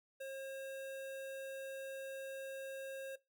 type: tone with notch filter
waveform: square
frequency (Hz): 538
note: C5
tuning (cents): +48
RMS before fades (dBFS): -45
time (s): 0.2-3.16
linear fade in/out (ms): 10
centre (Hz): 5100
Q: 1.9
effects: noise-tail reverb RT60 0.2 s tail -19 dB re dry